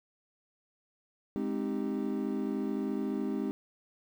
triangle chord, Ab major seventh, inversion none, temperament equal, 207.7 / 261.6 / 311.1 / 392 Hz, Ab3 / C4 / Eb4 / G4, 0 / 0 / 0 / 0 cents, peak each -33 / -33 / -35 / -36 dBFS, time 1.36-3.51 s, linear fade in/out 0 ms, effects 10-bit

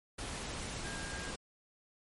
sine tone in noise, 1615 Hz, G#6, 49 cents flat, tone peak -45 dBFS, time 0.84-1.31 s, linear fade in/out 10 ms, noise pink, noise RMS -41 dBFS, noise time 0.18-1.36 s, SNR -7 dB, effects MP3 48 kbps

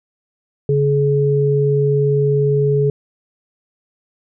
sine tone pair together, 141.4 / 423.7 Hz, C#3 / G#4, +35 / +35 cents, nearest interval octave + perfect fifth, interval 1900 cents, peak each -15 dBFS, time 0.69-2.9 s, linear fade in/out 2 ms, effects none

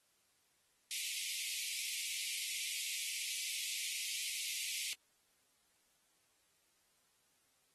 pink high-pass noise, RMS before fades -41 dBFS, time 0.91-4.93 s, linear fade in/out 0 ms, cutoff 2100 Hz, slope 96 dB/octave, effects white hiss -75 dBFS RMS until 7.74 s + AAC 32 kbps

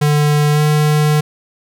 square tone with pitch glide, 148.4 to 150.65 Hz, D3 to D3, +18 to +44 cents, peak -11 dBFS, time 0.01-1.21 s, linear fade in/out 10 ms, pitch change +26 cents, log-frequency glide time 0.52-0.61 s, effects none

